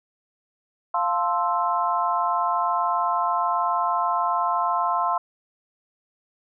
sine chord, F major seventh, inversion none, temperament equal, 698.5 / 880 / 1046.5 / 1318.5 Hz, F5 / A5 / C6 / E6, 0 / 0 / 0 / 0 cents, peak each -26 / -28 / -23 / -28 dBFS, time 0.94-5.18 s, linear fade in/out 5 ms, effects none

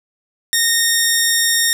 10% pulse tone, 1846 Hz, A#6, 17 cents flat, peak -4 dBFS, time 0.53-1.73 s, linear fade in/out 0 ms, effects 7-bit

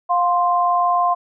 sine tone pair together, 707 / 1046.5 Hz, F5 / C6, +21 / 0 cents, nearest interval perfect fifth, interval 679 cents, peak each -17 dBFS, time 0.09-1.15 s, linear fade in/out 20 ms, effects none

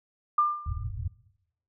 sine tone with exponential decay, 1196 Hz, D6, 31 cents sharp, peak -17 dBFS, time 0.38-0.84 s, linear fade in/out 5 ms, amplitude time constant 100 ms
white low-pass noise, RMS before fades -33 dBFS, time 0.66-1.08 s, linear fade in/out 5 ms, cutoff 120 Hz, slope 96 dB/octave
effects noise-tail reverb RT60 0.8 s tail -18 dB re dry

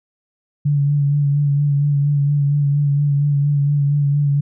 sine tone with vibrato, 143.6 Hz, D3, 39 cents flat, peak -13 dBFS, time 0.65-4.41 s, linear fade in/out 10 ms, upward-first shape sine, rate 4.3 Hz, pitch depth 30 cents each way, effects none

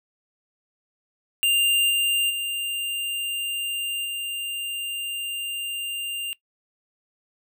square tone with level steps, 2794 Hz, F7, in tune, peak -18 / -20 / -26 / -28 dBFS, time 1.43-6.33 s, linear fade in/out 0 ms, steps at 1.89 / 2.29 / 4.04 s, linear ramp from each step 20 ms, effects noise-tail reverb RT60 0.1 s tail -20 dB re dry

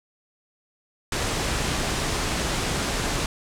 pink low-pass noise, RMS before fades -26 dBFS, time 1.12-3.26 s, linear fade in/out 2 ms, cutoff 9200 Hz, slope 24 dB/octave, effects none

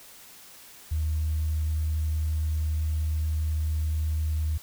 sine tone, 77.78 Hz, D#2, in tune, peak -23 dBFS, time 0.91-4.58 s, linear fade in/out 10 ms, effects tanh soft clip ceiling -19 dBFS + white hiss -49 dBFS RMS until 4.62 s

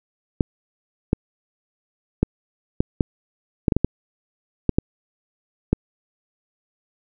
clicks, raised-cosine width 3 ms, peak -3 dBFS, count 12, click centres 0.408 / 1.131 / 2.23 / 2.805 / 3.008 / 3.682 / 3.722 / 3.766 / 3.846 / 4.693 / 4.785 / 5.73 s, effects none

